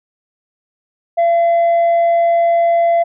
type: tone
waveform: sine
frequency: 680 Hz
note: F5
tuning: 46 cents flat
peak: -7 dBFS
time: 1.17-3.04 s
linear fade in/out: 20 ms
effects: tanh soft clip ceiling -9 dBFS